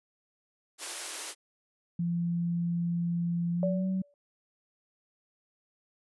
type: high-pass noise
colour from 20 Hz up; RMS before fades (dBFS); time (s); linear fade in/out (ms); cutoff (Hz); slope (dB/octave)
white; -37; 0.78-1.35; 50; 300; 96
type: tone with pitch glide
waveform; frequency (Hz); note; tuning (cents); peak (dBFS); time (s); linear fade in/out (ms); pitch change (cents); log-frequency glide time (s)
sine; 171.5 to 188.11; F3 to F#3; -31 to +29; -27; 1.99-4.02; 5; +160; 3.53-3.87
type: tone with exponential decay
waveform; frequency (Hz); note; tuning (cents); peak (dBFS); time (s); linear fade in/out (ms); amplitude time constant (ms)
sine; 575; D5; -37; -25; 3.63-4.14; 1; 110
effects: resampled to 24000 Hz